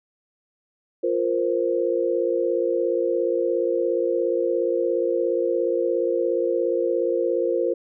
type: chord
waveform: sine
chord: F suspended fourth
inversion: none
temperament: equal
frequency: 349.2 / 466.2 / 523.3 Hz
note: F4 / Bb4 / C5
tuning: 0 / 0 / 0 cents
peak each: -24 dBFS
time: 1.03-7.74 s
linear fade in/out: 10 ms
effects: none